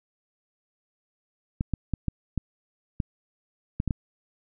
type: clicks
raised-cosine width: 5 ms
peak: -13 dBFS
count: 9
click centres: 1.609 / 1.737 / 1.937 / 2.083 / 2.377 / 3.002 / 3.801 / 3.877 / 3.908 s
effects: none